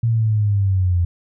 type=linear sweep; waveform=sine; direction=down; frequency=117.1 to 85.5 Hz; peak=-14 dBFS; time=0.03-1.05 s; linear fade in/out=5 ms; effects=none